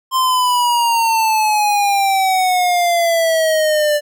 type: exponential sweep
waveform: square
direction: down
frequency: 1049 to 587.3 Hz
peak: -13 dBFS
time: 0.11-4.01 s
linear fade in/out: 50 ms
effects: none